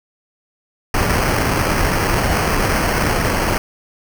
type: noise with sample-and-hold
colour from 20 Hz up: pink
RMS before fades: -17 dBFS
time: 0.94-3.58 s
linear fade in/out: 2 ms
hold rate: 3675 Hz
effects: none